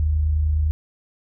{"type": "tone pair together", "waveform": "sine", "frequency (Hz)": [46.66, 76.6], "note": ["F#1", "D#2"], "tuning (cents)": [15, -27], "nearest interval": "major sixth", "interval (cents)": 858, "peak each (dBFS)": [-28, -17], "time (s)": [0, 0.71], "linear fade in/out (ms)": 0, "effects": []}